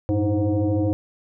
sine tone with frequency modulation, 110 Hz, A2, in tune, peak -18 dBFS, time 0.09-0.93 s, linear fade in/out 0 ms, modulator 207 Hz, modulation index 1.9, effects none

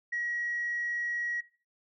sine tone, 1908 Hz, A#6, 40 cents sharp, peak -29 dBFS, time 0.12-1.41 s, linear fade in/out 10 ms, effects noise-tail reverb RT60 0.4 s tail -20 dB re dry + tanh soft clip ceiling -25 dBFS

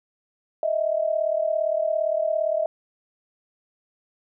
sine tone pair together, 622.5 / 660 Hz, D#5 / E5, +1 / +2 cents, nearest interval minor second, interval 101 cents, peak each -23 / -24 dBFS, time 0.63-2.66 s, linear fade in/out 2 ms, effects none

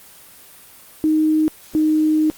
sine tone pair in turn, 311.1 / 309.8 Hz, D#4 / D#4, 0 / -7 cents, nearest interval unison, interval 7 cents, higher first, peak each -13 dBFS, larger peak neither, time 1.04-1.48 / 1.75-2.3 s, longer second, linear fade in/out 0 ms, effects white hiss -44 dBFS RMS until 2.37 s + Opus 32 kbps

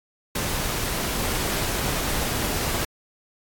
pink noise, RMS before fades -26 dBFS, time 0.35-2.85 s, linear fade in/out 5 ms, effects AAC 64 kbps

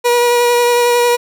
30% pulse tone with vibrato, 481.8 Hz, B4, 43 cents flat, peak -7 dBFS, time 0.04-1.17 s, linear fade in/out 20 ms, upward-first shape sine, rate 11 Hz, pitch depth 13 cents each way, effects none

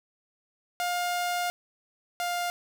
sawtooth tone pair in turn, 708 / 703.1 Hz, F5 / F5, +23 / +11 cents, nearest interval unison, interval 12 cents, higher first, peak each -23 / -24 dBFS, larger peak first, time 0.8-1.5 / 2.2-2.5 s, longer first, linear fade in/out 0 ms, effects none

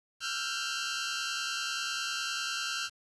15% pulse tone cluster, 1348 / 1418 / 1569 Hz, E6 / F6 / G6, +38 / +26 / +1 cents, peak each -30 dBFS, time 0.2-2.9 s, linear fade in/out 50 ms, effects resampled to 24000 Hz + 9-bit

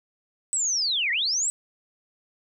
sine linear two-way sweep, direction down then up, 8100 to 1826 to 8070 Hz, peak -22 dBFS, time 0.53-1.5 s, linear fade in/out 0 ms, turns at 1.11 s, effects none

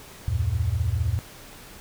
sine tone cluster, 74.5 / 89.5 / 114 Hz, D2 / F2 / A#2, +25 / +43 / -38 cents, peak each -27 / -25 / -26 dBFS, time 0.28-1.19 s, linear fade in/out 0 ms, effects pink hiss -45 dBFS RMS until 1.8 s

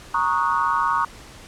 sine chord, D# minor seventh, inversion second, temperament equal with one note detuned, 932.3 / 1108.7 / 1244.5 / 1465.5 Hz, A#5 / C#6 / D#6 / F#6, 0 / 0 / 0 / -17 cents, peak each -23 / -22 / -24 / -28 dBFS, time 0.14-1.05 s, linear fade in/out 5 ms, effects pink hiss -43 dBFS RMS until 1.47 s + low-pass 9000 Hz 12 dB/octave

